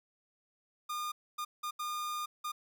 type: tone bursts at uneven times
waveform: 45% pulse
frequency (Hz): 1214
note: D#6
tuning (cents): -43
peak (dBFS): -35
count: 5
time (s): 0.89-1.12 / 1.38-1.45 / 1.63-1.71 / 1.79-2.26 / 2.44-2.52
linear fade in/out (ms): 10
effects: none